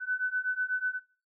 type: beating tone pair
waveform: sine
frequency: 1500 / 1508.1 Hz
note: F#6 / F#6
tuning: +23 / +33 cents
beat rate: 8.1 Hz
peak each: -31 dBFS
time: 0-1 s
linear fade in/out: 50 ms
effects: noise-tail reverb RT60 0.4 s tail -22 dB re dry